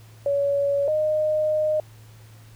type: tone pair in turn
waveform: sine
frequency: 564 / 614.7 Hz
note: C#5 / D#5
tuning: +30 / -21 cents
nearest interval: minor second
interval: 149 cents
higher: second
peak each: -19 dBFS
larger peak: neither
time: 0.26-0.88 / 0.88-1.8 s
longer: second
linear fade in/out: 2 ms
effects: added 110 Hz sine -45 dBFS peak until 2.55 s + pink hiss -54 dBFS RMS until 2.55 s